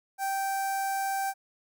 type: tone with notch filter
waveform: sawtooth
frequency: 781 Hz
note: G5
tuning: 7 cents flat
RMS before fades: -30 dBFS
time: 0.18-1.34 s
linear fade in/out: 50 ms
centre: 3300 Hz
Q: 0.55
effects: none